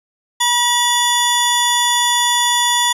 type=tone pair together; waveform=25% pulse; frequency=964 / 3466 Hz; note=B5 / A7; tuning=-42 / -27 cents; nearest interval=octave + minor seventh; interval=2215 cents; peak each=-12 dBFS; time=0.4-2.93 s; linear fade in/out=10 ms; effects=resampled to 32000 Hz